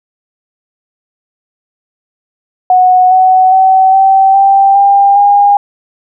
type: tone with pitch steps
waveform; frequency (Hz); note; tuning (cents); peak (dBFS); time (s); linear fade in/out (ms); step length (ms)
sine; 736 / 748 / 760.2 / 772.6 / 785.2 / 798 / 811; F#5 / F#5 / F#5 / G5 / G5 / G5 / G#5; -9 / +19 / +47 / -25 / +3 / +31 / -41; -3; 2.7-5.57; 2; 410
effects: none